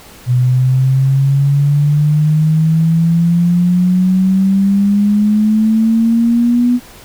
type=exponential sweep; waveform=sine; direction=up; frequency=123.47 to 246.9 Hz; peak=-8 dBFS; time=0.26-6.8 s; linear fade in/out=50 ms; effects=pink hiss -38 dBFS RMS until 7.04 s